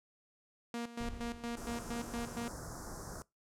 sawtooth tone with tremolo, 235.6 Hz, A#3, 19 cents sharp, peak -33 dBFS, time 0.74-2.48 s, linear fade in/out 2 ms, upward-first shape square, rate 4.3 Hz, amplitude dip 75%
brown noise with exponential decay, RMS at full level -42 dBFS, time 1-2.48 s, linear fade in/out 2 ms, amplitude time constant 320 ms
pink band-stop noise, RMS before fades -45 dBFS, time 1.57-3.22 s, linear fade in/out 0 ms, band 1600 to 5200 Hz, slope 48 dB/octave
effects noise-tail reverb RT60 0.2 s tail -22 dB re dry + low-pass 10000 Hz 12 dB/octave

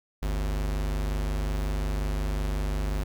square tone pair together, 49.96 / 75.5 Hz, G1 / D2, +34 / +48 cents, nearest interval perfect fifth, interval 714 cents, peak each -27 / -38 dBFS, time 0.22-3.04 s, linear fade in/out 10 ms, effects none

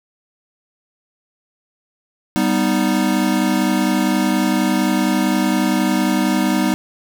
square chord, G augmented, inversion none, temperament equal, 196 / 246.9 / 311.1 Hz, G3 / B3 / D#4, 0 / 0 / 0 cents, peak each -20 dBFS, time 2.36-6.74 s, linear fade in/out 0 ms, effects none

